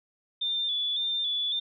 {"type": "tone with vibrato", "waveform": "sine", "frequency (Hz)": 3520, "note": "A7", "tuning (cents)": 0, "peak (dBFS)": -26, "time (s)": [0.41, 1.6], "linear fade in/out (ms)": 10, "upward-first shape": "square", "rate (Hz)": 1.8, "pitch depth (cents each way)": 37, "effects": []}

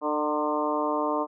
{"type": "harmonic tone with a mistuned harmonic", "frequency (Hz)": 150, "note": "D3", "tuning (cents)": 37, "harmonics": [2, 3, 4, 5, 6, 7, 8], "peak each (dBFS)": [-30, -32, -30, -35, -32, -30, -36], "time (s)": [0.01, 1.27], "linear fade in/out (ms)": 50, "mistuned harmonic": 6, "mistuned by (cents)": 21, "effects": []}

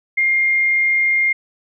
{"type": "tone", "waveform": "sine", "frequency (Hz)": 2119, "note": "C7", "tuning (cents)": 21, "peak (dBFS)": -13, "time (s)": [0.17, 1.33], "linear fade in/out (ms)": 10, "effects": []}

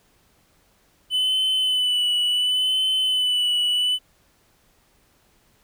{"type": "tone with vibrato", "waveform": "triangle", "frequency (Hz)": 3000, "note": "F#7", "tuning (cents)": 23, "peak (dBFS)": -17, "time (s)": [1.1, 3.99], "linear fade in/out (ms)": 50, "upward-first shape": "sine", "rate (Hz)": 0.7, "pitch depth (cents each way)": 31, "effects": ["pink hiss -61 dBFS RMS until 5.63 s"]}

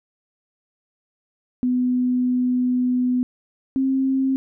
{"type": "tone pair in turn", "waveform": "sine", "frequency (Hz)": [250, 266.1], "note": ["B3", "C4"], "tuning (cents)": [21, 29], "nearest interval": "minor second", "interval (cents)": 108, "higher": "second", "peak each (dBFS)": -17, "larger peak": "neither", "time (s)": [[1.63, 3.23], [3.76, 4.36]], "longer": "first", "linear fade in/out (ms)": 0, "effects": []}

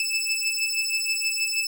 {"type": "beating tone pair", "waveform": "20% pulse", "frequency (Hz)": [2624, 2630.3], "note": ["E7", "E7"], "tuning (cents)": [-9, -4], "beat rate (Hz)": 6.3, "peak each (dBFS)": -22, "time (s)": [0, 1.67], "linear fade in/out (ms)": 2, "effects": []}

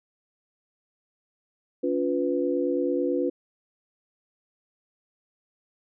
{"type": "tone cluster", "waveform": "sine", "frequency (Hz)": [282.1, 351.2, 496.8], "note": ["C#4", "F4", "B4"], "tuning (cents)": [30, 10, 10], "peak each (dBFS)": -27, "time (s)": [1.83, 3.3], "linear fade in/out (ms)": 10, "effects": []}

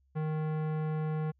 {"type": "tone with tanh clipping", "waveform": "sine", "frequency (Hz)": 155.3, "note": "D#3", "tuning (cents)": -3, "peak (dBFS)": -32, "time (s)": [0.15, 1.32], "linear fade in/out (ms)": 20, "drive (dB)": 18, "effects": ["added 67 Hz sine -66 dBFS peak until 1.39 s"]}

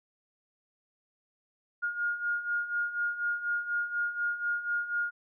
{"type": "beating tone pair", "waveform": "sine", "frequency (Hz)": [1421, 1425.1], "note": ["F6", "F6"], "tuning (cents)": [30, 35], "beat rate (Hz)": 4.1, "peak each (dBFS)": [-35, -30], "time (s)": [1.82, 5.11], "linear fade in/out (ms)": 20, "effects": []}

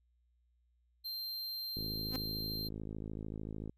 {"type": "tone", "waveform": "square", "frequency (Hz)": 4157, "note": "C8", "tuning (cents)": -12, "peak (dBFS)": -39, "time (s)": [1.04, 2.69], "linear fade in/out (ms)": 20}
{"type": "click train", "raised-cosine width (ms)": 3, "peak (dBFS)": -30, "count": 104, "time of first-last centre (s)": [1.77, 3.695], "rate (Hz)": 53.5}
{"type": "tone with exponential growth", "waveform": "sawtooth", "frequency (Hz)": 255.5, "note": "C4", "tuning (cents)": -41, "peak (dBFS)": -31, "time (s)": [2.08, 2.16], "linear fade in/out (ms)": 0, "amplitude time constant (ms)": 17}
{"effects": ["added 60 Hz sine -70 dBFS peak until 3.77 s"]}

